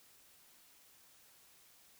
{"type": "silence", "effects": ["white hiss -64 dBFS RMS until 1.99 s"]}